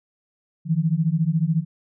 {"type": "beating tone pair", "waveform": "sine", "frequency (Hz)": [154.8, 168.8], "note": ["D#3", "E3"], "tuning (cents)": [-9, 41], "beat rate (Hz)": 14, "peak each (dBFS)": -21, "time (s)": [0.65, 1.65], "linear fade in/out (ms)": 50, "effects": []}